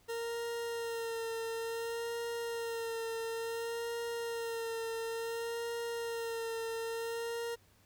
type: tone with vibrato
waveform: 40% pulse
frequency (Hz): 461.1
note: A#4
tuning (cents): -19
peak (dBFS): -35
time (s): 0.08-7.56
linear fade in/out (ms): 20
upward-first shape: sine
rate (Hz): 0.57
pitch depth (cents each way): 24
effects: added 98 Hz sine -69 dBFS peak until 7.85 s + pink hiss -67 dBFS RMS until 7.85 s